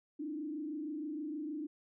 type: tone with frequency modulation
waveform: sine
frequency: 302.6 Hz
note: D#4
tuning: 48 cents flat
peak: -37 dBFS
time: 0.19-1.67 s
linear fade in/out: 10 ms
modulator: 26.4 Hz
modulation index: 0.86
effects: none